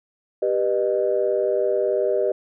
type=chord; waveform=sine; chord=G augmented; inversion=none; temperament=just; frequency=392 / 490 / 612.5 Hz; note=G4 / B4 / D#5; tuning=0 / -14 / -27 cents; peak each=-22 / -23 / -22 dBFS; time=0.42-2.32 s; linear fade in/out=5 ms; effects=tanh soft clip ceiling -9 dBFS